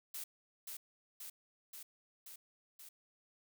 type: noise with echo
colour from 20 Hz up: blue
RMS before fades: -44 dBFS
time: 0.14-0.24 s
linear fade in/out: 5 ms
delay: 530 ms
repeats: 5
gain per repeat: -2 dB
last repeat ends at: 2.89 s
effects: none